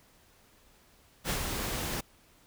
pink noise with ADSR envelope, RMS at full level -30 dBFS, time 1.24-2.01 s, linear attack 57 ms, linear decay 88 ms, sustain -4 dB, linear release 10 ms, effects pink hiss -62 dBFS RMS until 2.46 s

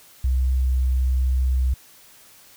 sine tone, 64.2 Hz, C2, 32 cents flat, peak -17 dBFS, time 0.24-1.74 s, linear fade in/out 5 ms, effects white hiss -50 dBFS RMS until 2.56 s

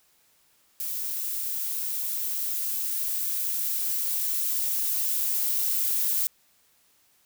violet noise with level ramp, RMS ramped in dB -31 to -25 dBFS, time 0.8-6.27 s, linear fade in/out 0 ms, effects white hiss -64 dBFS RMS until 7.25 s

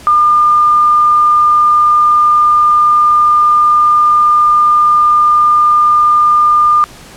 sine tone, 1205 Hz, D6, 44 cents sharp, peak -5 dBFS, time 0.07-6.84 s, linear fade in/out 0 ms, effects pink hiss -35 dBFS RMS until 7.16 s + low-pass 11000 Hz 12 dB/octave

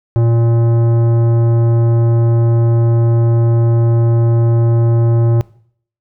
sine tone with tanh clipping, 116.3 Hz, A#2, 4 cents flat, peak -11 dBFS, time 0.16-5.41 s, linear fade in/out 0 ms, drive 14 dB, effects noise-tail reverb RT60 0.6 s tail -21 dB re dry

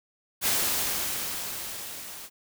white noise with level ramp, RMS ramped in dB -24 to -42 dBFS, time 0.41-2.3 s, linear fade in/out 50 ms, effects none

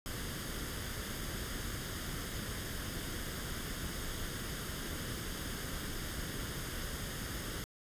pink noise with comb filter, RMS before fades -40 dBFS, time 0.06-7.64 s, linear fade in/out 0 ms, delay 0.6 ms, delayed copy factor +0.55, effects resampled to 32000 Hz

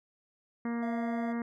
harmonic tone, 234.6 Hz, A#3, 11 cents sharp, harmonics 1 / 2 / 3 / 4 / 5 / 6 / 7 / 8 / 9, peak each -31 / -42 / -46 / -47 / -47 / -51 / -51 / -49 / -52 dBFS, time 0.65-1.42 s, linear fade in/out 2 ms
triangle tone, 684 Hz, F5, 36 cents flat, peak -36 dBFS, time 0.82-1.33 s, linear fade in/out 10 ms
effects none

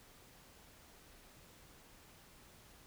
silence, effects pink hiss -61 dBFS RMS until 2.86 s

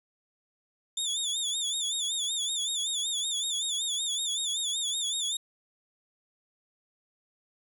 25% pulse tone with vibrato, 3539 Hz, A7, 9 cents sharp, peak -24 dBFS, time 0.97-5.37 s, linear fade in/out 5 ms, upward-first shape sine, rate 5.3 Hz, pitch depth 100 cents each way, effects none

